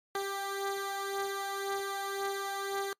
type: beating tone pair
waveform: 15% pulse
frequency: 394.2 / 396.1 Hz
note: G4 / G4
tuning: +10 / +18 cents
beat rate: 1.9 Hz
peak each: -28 / -33 dBFS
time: 0.15-2.93 s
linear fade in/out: 2 ms
effects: noise-tail reverb RT60 0.1 s tail -26 dB re dry + MP3 64 kbps